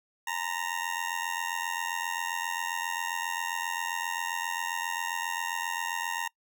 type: tone with amplitude modulation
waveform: 20% pulse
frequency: 927 Hz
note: A#5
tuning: 10 cents flat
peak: -22 dBFS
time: 0.27-6.28 s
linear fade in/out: 5 ms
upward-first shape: sine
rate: 87.5 Hz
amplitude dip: 85%
effects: noise-tail reverb RT60 0.1 s tail -24 dB re dry